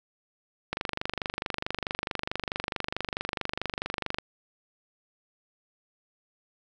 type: click train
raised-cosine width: 0.3 ms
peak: -13 dBFS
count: 86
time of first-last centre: 0.73-4.185 s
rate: 24.6 Hz
effects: none